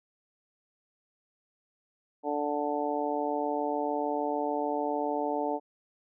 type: harmonic tone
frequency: 146.83 Hz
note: D3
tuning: in tune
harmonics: 2 / 3 / 4 / 5 / 6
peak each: -34 / -34 / -34 / -34 / -34 dBFS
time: 2.23-5.6 s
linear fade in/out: 50 ms
effects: none